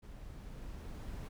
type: noise with level ramp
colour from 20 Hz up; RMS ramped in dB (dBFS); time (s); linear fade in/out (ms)
brown; -50 to -42; 0.02-1.29; 20
effects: none